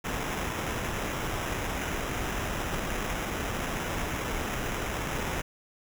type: noise with sample-and-hold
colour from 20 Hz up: pink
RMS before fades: -32 dBFS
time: 0.04-5.42 s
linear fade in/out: 10 ms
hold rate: 4410 Hz
effects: none